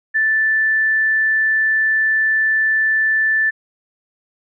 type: tone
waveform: sine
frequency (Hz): 1760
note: A6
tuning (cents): 0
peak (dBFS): -13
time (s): 0.14-3.51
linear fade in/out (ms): 20
effects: none